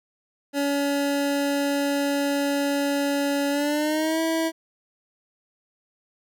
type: tone with pitch glide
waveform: 25% pulse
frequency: 283 to 325.1 Hz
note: C#4 to E4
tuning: +36 to -24 cents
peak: -18 dBFS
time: 0.53-4.52 s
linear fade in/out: 50 ms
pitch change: +240 cents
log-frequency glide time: 3.5-4.21 s
effects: none